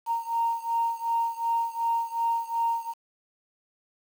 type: beating tone pair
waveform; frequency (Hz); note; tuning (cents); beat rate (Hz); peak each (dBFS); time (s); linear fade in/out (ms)
sine; 924 / 926.7; A#5 / A#5; -16 / -10; 2.7; -26 / -28; 0.06-2.94; 50
effects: tanh soft clip ceiling -17 dBFS + 8-bit